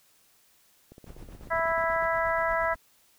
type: click train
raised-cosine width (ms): 2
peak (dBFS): -34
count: 19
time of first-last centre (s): 0.92-2.024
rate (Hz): 16.3
type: noise with tremolo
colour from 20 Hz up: brown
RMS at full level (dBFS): -43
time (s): 1.06-2.76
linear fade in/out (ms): 5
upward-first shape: sine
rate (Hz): 8.4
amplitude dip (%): 65
type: harmonic tone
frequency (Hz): 329.6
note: E4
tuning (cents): 0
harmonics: 2 / 3 / 4 / 5 / 6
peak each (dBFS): -28 / -30 / -31 / -32 / -33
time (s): 1.5-2.75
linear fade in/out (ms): 20
effects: white hiss -63 dBFS RMS until 3.18 s